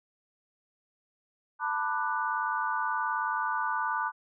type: chord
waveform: sine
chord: B minor seventh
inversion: third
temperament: just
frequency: 889 / 987.8 / 1185.3 / 1481.6 Hz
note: A5 / B5 / D6 / F#6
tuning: +18 / 0 / +16 / +2 cents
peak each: -33 dBFS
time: 1.59-4.12 s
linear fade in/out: 50 ms
effects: none